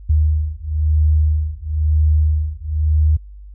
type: beating tone pair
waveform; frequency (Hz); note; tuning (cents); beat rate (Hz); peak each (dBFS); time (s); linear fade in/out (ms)
sine; 76.4 / 77.4; D#2 / D#2; -31 / -9; 1; -16; 0.09-3.17; 10
effects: added 50 Hz sine -34 dBFS peak until 3.54 s